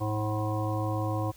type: harmonic tone with a mistuned harmonic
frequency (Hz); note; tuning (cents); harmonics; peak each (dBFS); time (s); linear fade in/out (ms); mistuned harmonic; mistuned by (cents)
106.8; G#2; +49; 1 / 3 / 5 / 7 / 9 / 10; -29 / -34 / -36 / -37 / -39 / -39; 0-1.32; 20; 9; +36
effects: added 56 Hz sine -54 dBFS peak until 1.36 s + white hiss -56 dBFS RMS until 1.36 s